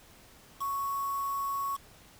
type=tone with quantisation; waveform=sine; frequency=1108.7 Hz; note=C#6; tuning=in tune; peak=-30 dBFS; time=0.6-1.77 s; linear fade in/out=20 ms; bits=7; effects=pink hiss -56 dBFS RMS until 2.19 s